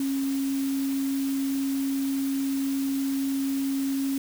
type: tone in noise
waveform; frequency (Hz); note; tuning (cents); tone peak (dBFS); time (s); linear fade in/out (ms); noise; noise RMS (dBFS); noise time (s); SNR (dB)
sine; 272.5; C#4; -29; -24; 0-4.18; 2; white; -40; 0-4.18; +13
effects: none